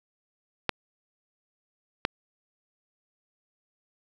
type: clicks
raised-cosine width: 0.3 ms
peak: -7 dBFS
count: 2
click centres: 0.693 / 2.051 s
effects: 7-bit